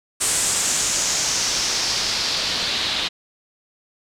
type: noise with low-pass filter sweep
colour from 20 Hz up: white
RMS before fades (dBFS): -22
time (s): 0.2-3.09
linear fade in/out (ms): 20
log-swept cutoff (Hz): 8500 to 3700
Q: 2.8
effects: none